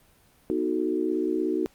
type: chord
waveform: sine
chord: B dominant seventh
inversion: none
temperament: equal with one note detuned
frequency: 246.9 / 313.3 / 370 / 440 Hz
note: B3 / D#4 / F#4 / A4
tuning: 0 / +12 / 0 / 0 cents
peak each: -33 / -27 / -27 / -33 dBFS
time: 0.5-1.66 s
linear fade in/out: 0 ms
effects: pink hiss -60 dBFS RMS until 1.74 s + Opus 32 kbps